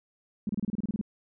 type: tone bursts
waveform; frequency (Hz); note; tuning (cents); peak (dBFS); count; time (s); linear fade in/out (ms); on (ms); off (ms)
sine; 207.7; G#3; 0; -26; 11; 0.47-1.013; 2; 23; 29
effects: none